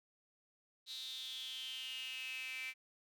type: tone with high-pass filter sweep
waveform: sawtooth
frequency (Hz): 259.1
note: C4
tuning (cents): -17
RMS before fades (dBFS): -45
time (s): 0.86-2.74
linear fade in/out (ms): 50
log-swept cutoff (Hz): 3900 to 2300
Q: 9.8
effects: none